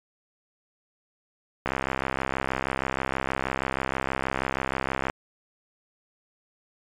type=click train; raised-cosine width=0.5 ms; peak=-10 dBFS; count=229; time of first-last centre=1.66-5.099 s; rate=66.3 Hz; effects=MP3 96 kbps